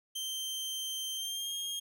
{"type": "tone with pitch glide", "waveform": "sawtooth", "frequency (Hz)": [3132, 3239], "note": ["G7", "G#7"], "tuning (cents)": [-2, -44], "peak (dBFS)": -32, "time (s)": [0.15, 1.8], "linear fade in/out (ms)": 10, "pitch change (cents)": 58, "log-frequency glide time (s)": [1.13, 1.54], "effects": []}